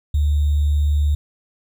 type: tone with sample-and-hold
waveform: sine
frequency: 73.6 Hz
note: D2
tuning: 4 cents sharp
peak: -14 dBFS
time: 0.14-1.15 s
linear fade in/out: 5 ms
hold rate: 3675 Hz
effects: none